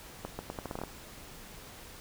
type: accelerating click train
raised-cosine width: 1 ms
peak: -22 dBFS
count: 10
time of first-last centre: 0.25-0.837 s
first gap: 140 ms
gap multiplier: 0.79
effects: pink hiss -49 dBFS RMS until 2 s